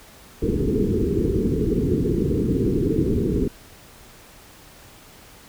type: low-pass noise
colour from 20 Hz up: white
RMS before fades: -21 dBFS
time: 0.42-3.48 s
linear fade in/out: 5 ms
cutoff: 450 Hz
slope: 96 dB/octave
effects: pink hiss -47 dBFS RMS until 5.48 s